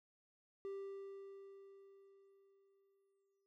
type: tone with exponential decay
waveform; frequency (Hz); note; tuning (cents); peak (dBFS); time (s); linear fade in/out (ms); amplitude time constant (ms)
triangle; 393; G4; +4; -40; 0.65-3.46; 0; 610
effects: none